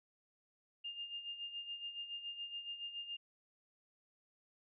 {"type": "tone with tremolo", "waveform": "sine", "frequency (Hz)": 2814, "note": "F7", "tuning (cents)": 12, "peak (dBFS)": -40, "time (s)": [0.84, 3.17], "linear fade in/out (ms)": 10, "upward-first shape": "sine", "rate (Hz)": 7.1, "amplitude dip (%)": 65, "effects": []}